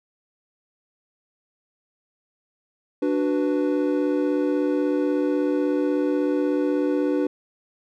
triangle chord, B minor, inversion first, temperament equal, 293.7 / 370 / 493.9 Hz, D4 / F#4 / B4, 0 / 0 / 0 cents, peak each -20 / -24 / -24 dBFS, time 3.02-7.27 s, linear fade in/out 5 ms, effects none

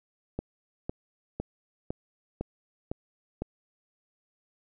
click train, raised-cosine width 2 ms, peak -18 dBFS, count 7, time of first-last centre 0.39-3.42 s, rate 1.98 Hz, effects none

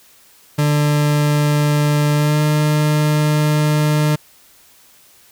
40% pulse tone with pitch glide, 148 to 150.85 Hz, D3 to D3, +14 to +47 cents, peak -12 dBFS, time 0.58-4.16 s, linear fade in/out 10 ms, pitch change +33 cents, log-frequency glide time 2.15-2.4 s, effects white hiss -49 dBFS RMS until 5.31 s

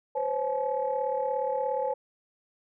sine tone cluster, 507 / 544 / 857 Hz, B4 / C#5 / A5, +45 / -33 / -46 cents, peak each -30 dBFS, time 0.15-1.94 s, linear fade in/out 10 ms, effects tanh soft clip ceiling -17 dBFS

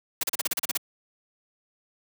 white noise bursts, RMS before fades -26 dBFS, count 10, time 0.21-0.774 s, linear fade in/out 5 ms, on 24 ms, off 36 ms, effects high-pass 150 Hz 12 dB/octave

